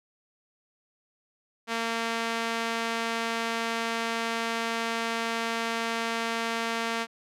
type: tone with band-pass filter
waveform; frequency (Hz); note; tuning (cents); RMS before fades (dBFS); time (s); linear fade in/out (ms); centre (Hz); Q
sawtooth; 229.1; A#3; -30; -30; 1.67-7.07; 50; 2100; 0.57
effects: none